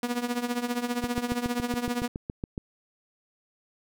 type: tone with tremolo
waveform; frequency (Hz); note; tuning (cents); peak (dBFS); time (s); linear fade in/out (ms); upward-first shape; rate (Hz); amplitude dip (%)
sawtooth; 242.2; B3; -34; -20; 0.03-2.08; 2; triangle; 15; 85
type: click train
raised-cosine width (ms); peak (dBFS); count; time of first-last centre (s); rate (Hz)
3; -19; 12; 1.04-2.578; 7.15
effects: none